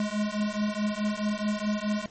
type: beating tone pair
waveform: square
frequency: 207.7 / 212.4 Hz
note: G#3 / G#3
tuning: 0 / +39 cents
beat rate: 4.7 Hz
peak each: -30 dBFS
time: 0-2.06 s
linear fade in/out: 2 ms
effects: pink hiss -54 dBFS RMS until 2.1 s + MP3 32 kbps